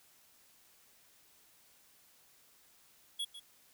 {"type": "tone with echo", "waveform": "square", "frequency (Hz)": 3349, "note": "G#7", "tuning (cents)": 14, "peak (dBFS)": -35, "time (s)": [3.19, 3.25], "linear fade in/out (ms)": 10, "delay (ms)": 150, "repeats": 1, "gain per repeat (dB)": -12, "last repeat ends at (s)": 3.4, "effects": ["white hiss -65 dBFS RMS until 3.73 s"]}